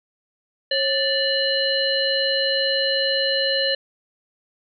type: harmonic tone with a mistuned harmonic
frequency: 587.3 Hz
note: D5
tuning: in tune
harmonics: 1 / 3 / 5 / 7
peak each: -23 / -26 / -25 / -23 dBFS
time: 0.71-3.75 s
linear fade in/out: 5 ms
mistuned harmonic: 1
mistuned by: -130 cents
effects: none